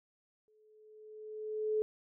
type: tone with exponential growth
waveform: sine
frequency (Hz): 430.2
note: A4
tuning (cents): -39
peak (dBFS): -27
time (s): 0.48-1.82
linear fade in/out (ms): 0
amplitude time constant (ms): 290
effects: none